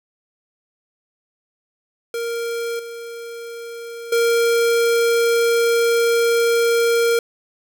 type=tone with level steps; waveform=square; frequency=466.2 Hz; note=A#4; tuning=in tune; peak=-23 / -31 / -15 dBFS; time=2.14-7.19 s; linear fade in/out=2 ms; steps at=2.79 / 4.12 s; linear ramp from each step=5 ms; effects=none